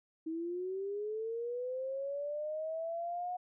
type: linear sweep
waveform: sine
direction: up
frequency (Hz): 316.7 to 728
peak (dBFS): -35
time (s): 0.26-3.37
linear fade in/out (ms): 10
effects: none